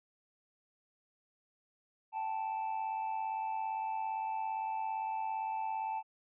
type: tone pair together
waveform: triangle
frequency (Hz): 780.4 / 878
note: G5 / A5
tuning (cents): -8 / -4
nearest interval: major second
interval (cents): 204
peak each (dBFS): -39 / -33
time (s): 2.12-6.03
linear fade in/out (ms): 50
effects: resampled to 8000 Hz